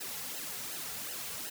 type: noise with flanger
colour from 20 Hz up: white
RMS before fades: -40 dBFS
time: 0-1.5 s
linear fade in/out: 10 ms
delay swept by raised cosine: 0.85 to 3.35 ms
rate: 2.7 Hz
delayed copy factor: -0.8
effects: none